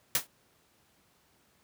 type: noise with exponential decay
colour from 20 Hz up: white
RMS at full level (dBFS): -22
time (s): 0.15-0.27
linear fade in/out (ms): 2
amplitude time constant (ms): 25
effects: pink hiss -67 dBFS RMS until 1.63 s + high-pass 80 Hz 12 dB/octave